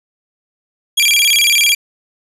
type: tone with vibrato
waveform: sawtooth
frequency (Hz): 2794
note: F7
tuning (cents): 0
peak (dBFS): -6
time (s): 0.97-1.75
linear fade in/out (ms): 10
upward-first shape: square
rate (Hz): 18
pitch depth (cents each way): 290
effects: resampled to 32000 Hz